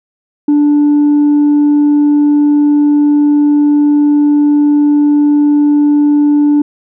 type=tone with tanh clipping; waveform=triangle; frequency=293.1 Hz; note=D4; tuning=3 cents flat; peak=-6 dBFS; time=0.48-6.62 s; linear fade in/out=5 ms; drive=6 dB; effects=none